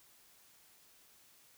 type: silence
effects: white hiss -64 dBFS RMS until 1.57 s